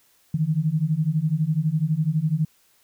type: beating tone pair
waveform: sine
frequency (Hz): 149.9 / 161.9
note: D3 / E3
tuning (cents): +36 / -31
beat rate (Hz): 12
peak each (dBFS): -23 / -22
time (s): 0.34-2.45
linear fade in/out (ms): 5
effects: white hiss -61 dBFS RMS until 2.83 s

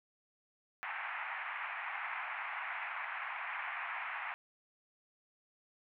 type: band-pass noise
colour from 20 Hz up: white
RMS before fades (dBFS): -41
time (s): 0.83-4.34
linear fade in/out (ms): 0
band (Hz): 750 to 2400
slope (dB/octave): 48
effects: none

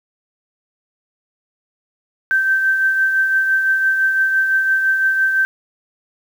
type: tone with tremolo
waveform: sine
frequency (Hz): 1555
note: G6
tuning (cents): -14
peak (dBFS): -11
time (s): 2.31-5.45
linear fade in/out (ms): 0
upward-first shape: triangle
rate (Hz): 5.9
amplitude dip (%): 45
effects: 7-bit

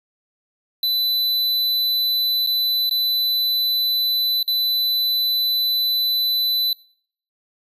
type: tone with dropouts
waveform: square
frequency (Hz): 4000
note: B7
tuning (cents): +21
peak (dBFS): -18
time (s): 0.83-6.73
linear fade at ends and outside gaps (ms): 2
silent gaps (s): 2.464-2.471 / 2.895-2.91 / 4.429-4.478
effects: noise-tail reverb RT60 0.6 s tail -24 dB re dry + resampled to 32000 Hz

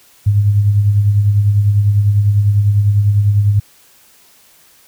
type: tone with tremolo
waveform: sine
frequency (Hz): 102.5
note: G#2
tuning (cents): -22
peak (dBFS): -6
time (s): 0.26-3.6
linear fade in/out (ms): 10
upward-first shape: triangle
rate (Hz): 10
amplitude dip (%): 55
effects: white hiss -48 dBFS RMS until 4.87 s

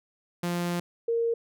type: tone pair in turn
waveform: sawtooth / sine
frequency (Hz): 174.3 / 463.4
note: F3 / A#4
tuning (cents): -3 / -10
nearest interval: octave + perfect fourth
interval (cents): 1693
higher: second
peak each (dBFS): -23 / -23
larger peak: neither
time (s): 0.43-0.8 / 1.08-1.34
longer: first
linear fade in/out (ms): 5
effects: none

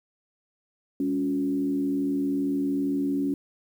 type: tone with frequency modulation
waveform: sine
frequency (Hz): 280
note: C#4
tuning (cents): +18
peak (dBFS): -23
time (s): 1-3.34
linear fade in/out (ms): 2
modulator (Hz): 77.6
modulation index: 0.63
effects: 9-bit

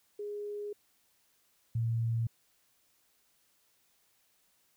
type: tone pair in turn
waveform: sine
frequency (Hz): 413.3 / 115.01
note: G#4 / A#2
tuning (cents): -8 / -23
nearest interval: octave + minor seventh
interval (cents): 2215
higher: first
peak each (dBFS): -36 / -28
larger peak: second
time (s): 0.19-0.73 / 1.75-2.27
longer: first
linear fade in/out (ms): 5
effects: white hiss -71 dBFS RMS until 4.76 s

